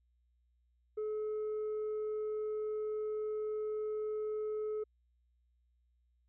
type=tone with tanh clipping; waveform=sine; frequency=428.2 Hz; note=A4; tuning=47 cents flat; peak=-35 dBFS; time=0.97-4.84 s; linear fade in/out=10 ms; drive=2 dB; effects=added 60 Hz sine -70 dBFS peak until 6.28 s